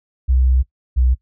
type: tone pair in turn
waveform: sine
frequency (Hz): 63.9 / 62.77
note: C2 / B1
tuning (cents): -40 / +29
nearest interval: unison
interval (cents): 31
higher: first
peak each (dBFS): -11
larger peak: neither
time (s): 0.28-0.63 / 0.96-1.15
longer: first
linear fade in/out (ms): 20
effects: noise-tail reverb RT60 0.1 s tail -20 dB re dry